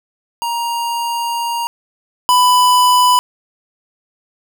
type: tone pair in turn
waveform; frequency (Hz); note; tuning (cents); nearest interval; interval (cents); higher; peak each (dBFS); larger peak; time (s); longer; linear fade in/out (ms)
square; 939 / 994.8; A#5 / B5; +12 / +12; minor second; 100; second; -18 / -9; second; 0.42-1.67 / 2.29-3.19; first; 0
effects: none